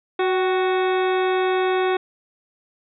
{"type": "harmonic tone with a mistuned harmonic", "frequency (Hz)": 370, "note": "F#4", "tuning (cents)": 0, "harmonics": [1, 2, 3, 4, 5, 6, 7, 9, 10], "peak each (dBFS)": [-19, -25, -29, -31, -33, -35, -36, -38, -39], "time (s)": [0.19, 1.97], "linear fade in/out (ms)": 5, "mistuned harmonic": 2, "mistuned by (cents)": 47, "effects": []}